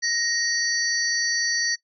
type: tone cluster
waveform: sine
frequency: 1872 / 4542 / 5830 Hz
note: A#6 / C#8 / F#8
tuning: +7 / +41 / -26 cents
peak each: -26 dBFS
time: 0.02-1.76 s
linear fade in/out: 20 ms
effects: noise-tail reverb RT60 0.1 s tail -19 dB re dry